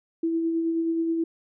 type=tone with tremolo; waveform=sine; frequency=329.6 Hz; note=E4; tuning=in tune; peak=-21 dBFS; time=0.23-1.24 s; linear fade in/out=5 ms; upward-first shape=sine; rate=9.4 Hz; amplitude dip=30%; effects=none